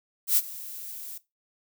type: noise with ADSR envelope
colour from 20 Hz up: violet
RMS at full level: -19 dBFS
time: 0.27-1.18 s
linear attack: 100 ms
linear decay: 38 ms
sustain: -20 dB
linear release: 7 ms
effects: noise-tail reverb RT60 0.2 s tail -17 dB re dry